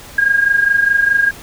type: tone with amplitude modulation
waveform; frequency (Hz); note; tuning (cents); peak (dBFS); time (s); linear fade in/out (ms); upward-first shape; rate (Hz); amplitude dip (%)
sine; 1625; G#6; -38; -7; 0.18-1.31; 5; sine; 24.8; 70
effects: pink hiss -36 dBFS RMS until 1.42 s